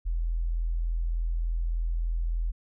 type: tone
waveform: sine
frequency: 41.7 Hz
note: E1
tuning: 21 cents sharp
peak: -25 dBFS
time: 0.05-2.52 s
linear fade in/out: 20 ms
effects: none